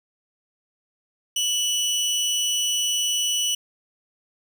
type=tone with amplitude modulation; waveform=25% pulse; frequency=2960 Hz; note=F#7; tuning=in tune; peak=-16 dBFS; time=1.36-3.55 s; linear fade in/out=5 ms; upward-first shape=sine; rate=281 Hz; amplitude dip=35%; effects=none